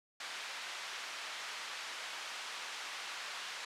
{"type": "band-pass noise", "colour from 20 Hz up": "pink", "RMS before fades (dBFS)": -44, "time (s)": [0.2, 3.65], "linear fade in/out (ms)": 5, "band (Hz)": [1200, 5100], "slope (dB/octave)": 12, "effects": ["low-pass 12000 Hz 12 dB/octave"]}